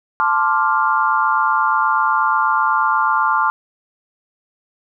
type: chord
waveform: sine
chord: D minor seventh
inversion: second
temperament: equal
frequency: 880 / 1046.5 / 1174.7 / 1396.9 Hz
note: A5 / C6 / D6 / F6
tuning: 0 / 0 / 0 / 0 cents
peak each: -19 dBFS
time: 0.2-3.5 s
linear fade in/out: 0 ms
effects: none